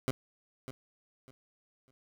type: tone with echo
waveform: 15% pulse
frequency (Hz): 130.81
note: C3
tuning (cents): 0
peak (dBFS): -22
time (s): 0.08-0.11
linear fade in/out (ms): 0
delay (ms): 600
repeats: 3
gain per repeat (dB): -12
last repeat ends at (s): 1.91
effects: none